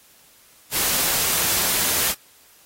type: noise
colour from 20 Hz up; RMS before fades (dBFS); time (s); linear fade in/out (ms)
white; -21; 0.71-2.15; 50
effects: white hiss -53 dBFS RMS until 2.65 s + AAC 48 kbps